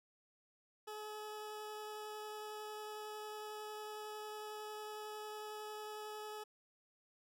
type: tone with vibrato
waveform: 20% pulse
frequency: 425.8 Hz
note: G#4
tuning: 43 cents sharp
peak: -40 dBFS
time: 0.87-6.44 s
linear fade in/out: 10 ms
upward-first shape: sine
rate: 11 Hz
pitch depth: 8 cents each way
effects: none